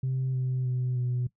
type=tone with pitch steps; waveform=sine; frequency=130.81 / 128.49 / 126.21 / 123.97 Hz; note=C3 / C3 / B2 / B2; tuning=0 / -31 / +38 / +7 cents; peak=-24 dBFS; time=0.03-1.27 s; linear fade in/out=5 ms; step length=310 ms; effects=noise-tail reverb RT60 0.1 s tail -19 dB re dry + tanh soft clip ceiling -23 dBFS